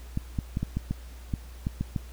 clicks, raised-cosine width 5 ms, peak -15 dBFS, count 10, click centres 0.174 / 0.388 / 0.571 / 0.63 / 0.77 / 0.91 / 1.338 / 1.669 / 1.81 / 1.962 s, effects added 60 Hz sine -41 dBFS peak until 2.12 s + pink hiss -53 dBFS RMS until 2.12 s

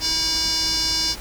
square tone with band-pass filter, 322.6 Hz, E4, 37 cents flat, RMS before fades -22 dBFS, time 0-1.16 s, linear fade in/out 50 ms, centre 5100 Hz, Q 6.5, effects added 50 Hz sine -37 dBFS peak until 1.2 s + pink hiss -37 dBFS RMS until 1.2 s

